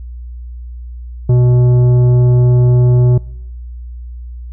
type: tone with tanh clipping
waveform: sine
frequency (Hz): 123.47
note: B2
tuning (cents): 0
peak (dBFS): -8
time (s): 1.29-3.18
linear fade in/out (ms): 5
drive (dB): 10
effects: noise-tail reverb RT60 0.9 s tail -24 dB re dry + added 60 Hz sine -25 dBFS peak until 4.52 s